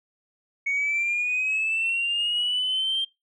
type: linear sweep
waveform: sine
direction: up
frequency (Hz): 2217 to 3176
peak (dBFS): -21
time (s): 0.66-3.05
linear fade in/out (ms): 10
effects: noise-tail reverb RT60 0.2 s tail -21 dB re dry + tanh soft clip ceiling -19 dBFS